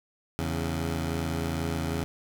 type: tone pair together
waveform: 15% pulse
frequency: 82.41 / 138.6 Hz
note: E2 / C#3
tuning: 0 / 0 cents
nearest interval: major sixth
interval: 900 cents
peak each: -23 / -27 dBFS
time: 0.39-2.04 s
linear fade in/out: 0 ms
effects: none